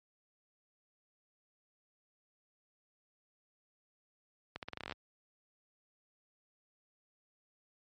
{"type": "accelerating click train", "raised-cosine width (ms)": 0.3, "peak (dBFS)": -24, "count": 12, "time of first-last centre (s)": [4.56, 4.923], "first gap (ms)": 68, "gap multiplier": 0.84, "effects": ["high-pass 60 Hz 12 dB/octave", "MP3 48 kbps"]}